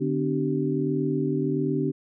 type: tone cluster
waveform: sine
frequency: 147.9 / 256.8 / 298.2 / 385.5 Hz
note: D3 / C4 / D4 / G4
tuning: +13 / -32 / +27 / -29 cents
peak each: -28 dBFS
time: 0-1.92 s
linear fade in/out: 20 ms
effects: none